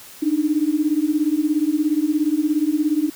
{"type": "beating tone pair", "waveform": "sine", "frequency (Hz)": [293.7, 310.7], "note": ["D4", "D#4"], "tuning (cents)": [0, -2], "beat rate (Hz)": 17, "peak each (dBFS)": [-20, -19], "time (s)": [0.22, 3.1], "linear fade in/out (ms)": 10, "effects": ["white hiss -42 dBFS RMS until 3.15 s"]}